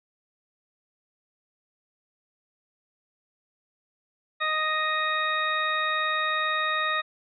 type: harmonic tone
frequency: 622.3 Hz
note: D#5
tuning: in tune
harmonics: 1 / 2 / 3 / 4 / 6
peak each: -35 / -27 / -28 / -35 / -32 dBFS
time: 4.4-7.02 s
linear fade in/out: 20 ms
effects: none